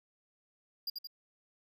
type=tone with echo; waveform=square; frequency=4828 Hz; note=D8; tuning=47 cents sharp; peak=-34 dBFS; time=0.87-0.9 s; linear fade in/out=5 ms; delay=86 ms; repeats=2; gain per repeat=-4 dB; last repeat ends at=1.072 s; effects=none

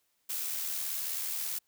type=noise with amplitude modulation; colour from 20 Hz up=blue; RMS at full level=-33 dBFS; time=0.29-1.59 s; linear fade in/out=10 ms; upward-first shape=sine; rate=78.6 Hz; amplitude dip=40%; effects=white hiss -75 dBFS RMS until 1.67 s

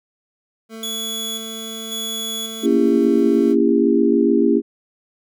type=tone; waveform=25% pulse; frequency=223.4 Hz; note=A3; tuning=27 cents sharp; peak=-28 dBFS; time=0.69-3.56 s; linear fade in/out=50 ms
type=tone with tremolo; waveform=sawtooth; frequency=3389 Hz; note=G#7; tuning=34 cents sharp; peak=-21 dBFS; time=0.83-2.66 s; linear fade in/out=2 ms; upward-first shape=square; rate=0.92 Hz; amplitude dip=50%
type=chord; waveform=sine; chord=A# diminished seventh; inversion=none; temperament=just; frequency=233.1 / 279.7 / 335.6 / 402.8 Hz; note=A#3 / C#4 / E4 / G4; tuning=0 / +16 / +31 / +47 cents; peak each=-18 dBFS; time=2.62-4.62 s; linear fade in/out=50 ms
effects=none

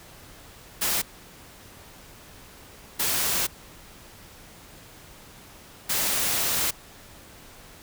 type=noise bursts at uneven times; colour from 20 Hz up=white; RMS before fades=-25 dBFS; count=3; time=0.81-1.02 / 2.99-3.47 / 5.89-6.71 s; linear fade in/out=10 ms; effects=pink hiss -48 dBFS RMS until 7.82 s

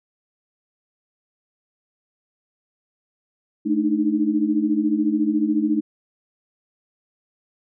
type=tone cluster; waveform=sine; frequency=217.4 / 297.4 / 311.4 Hz; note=A3 / D4 / D#4; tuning=-21 / +22 / +2 cents; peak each=-23 / -22 / -21 dBFS; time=3.65-5.81 s; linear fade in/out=20 ms; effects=none

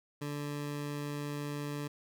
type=tone; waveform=20% pulse; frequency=145.7 Hz; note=D3; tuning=13 cents flat; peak=-31 dBFS; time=0.21-1.88 s; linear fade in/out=10 ms; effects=none

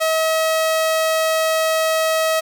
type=tone; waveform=sawtooth; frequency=640 Hz; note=D#5; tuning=49 cents sharp; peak=-12 dBFS; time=0-2.41 s; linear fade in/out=20 ms; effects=none

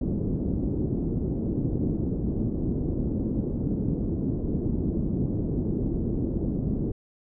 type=low-pass noise; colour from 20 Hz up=white; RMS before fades=-27 dBFS; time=0.01-6.92 s; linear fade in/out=5 ms; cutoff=320 Hz; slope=24 dB/octave; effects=none

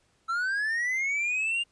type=linear sweep; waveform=triangle; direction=up; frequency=1318.5 to 2827 Hz; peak=-24 dBFS; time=0.28-1.64 s; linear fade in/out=20 ms; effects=pink hiss -68 dBFS RMS until 1.71 s + resampled to 22050 Hz

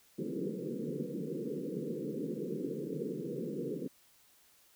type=band-pass noise; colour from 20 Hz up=white; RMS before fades=-38 dBFS; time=0.18-3.88 s; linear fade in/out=5 ms; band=140 to 490 Hz; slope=96 dB/octave; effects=white hiss -65 dBFS RMS until 4.75 s

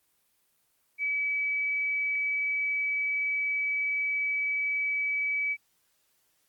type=tone with frequency modulation; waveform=sine; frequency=2288 Hz; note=D7; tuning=46 cents flat; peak=-26 dBFS; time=0.98-5.57 s; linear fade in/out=50 ms; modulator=21.4 Hz; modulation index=0.32; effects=white hiss -71 dBFS RMS until 6.48 s + Opus 24 kbps

